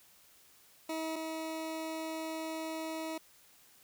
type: tone pair in turn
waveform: 20% pulse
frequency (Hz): 320 / 320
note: D#4 / D#4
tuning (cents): +49 / +49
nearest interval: unison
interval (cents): 0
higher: neither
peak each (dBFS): -30 / -32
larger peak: first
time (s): 0.89-1.16 / 1.16-3.18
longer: second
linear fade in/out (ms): 5
effects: white hiss -62 dBFS RMS until 3.83 s